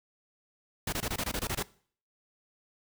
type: noise bursts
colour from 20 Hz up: pink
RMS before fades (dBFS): -32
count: 10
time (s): 0.87-1.628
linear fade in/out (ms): 5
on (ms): 56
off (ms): 22
effects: noise-tail reverb RT60 0.5 s tail -21 dB re dry